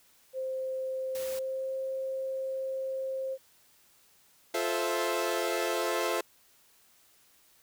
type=tone with pitch glide; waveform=sine; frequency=523.3 to 529.7 Hz; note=C5 to C5; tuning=0 to +21 cents; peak=-31 dBFS; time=0.33-3.38 s; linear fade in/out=50 ms; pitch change=+21 cents; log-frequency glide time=1.12-1.75 s
type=noise; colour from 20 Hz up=white; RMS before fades=-43 dBFS; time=1.15-1.39 s; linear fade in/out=0 ms
type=chord; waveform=sawtooth; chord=F major seventh; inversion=none; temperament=equal with one note detuned; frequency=349.2 / 435.7 / 523.3 / 659.3 Hz; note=F4 / A4 / C5 / E5; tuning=0 / -17 / 0 / 0 cents; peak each=-30 dBFS; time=4.54-6.21 s; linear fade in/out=5 ms
effects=white hiss -63 dBFS RMS until 7.62 s